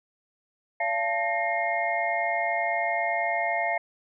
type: tone cluster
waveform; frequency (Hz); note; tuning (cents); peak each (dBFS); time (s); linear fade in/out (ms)
sine; 575 / 685 / 877 / 1842 / 2136; D5 / F5 / A5 / A#6 / C7; -37 / -34 / -6 / -21 / +35; -36 / -27 / -32 / -33 / -29; 0.8-3.78; 5
effects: none